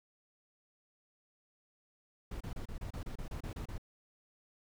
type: noise bursts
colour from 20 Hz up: brown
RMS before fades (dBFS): -41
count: 12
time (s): 2.31-3.781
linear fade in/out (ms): 5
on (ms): 96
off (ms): 29
effects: none